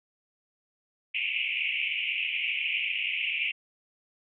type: band-pass noise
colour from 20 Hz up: white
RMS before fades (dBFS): -30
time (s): 1.14-3.52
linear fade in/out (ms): 10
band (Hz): 2200 to 2900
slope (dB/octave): 96
effects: none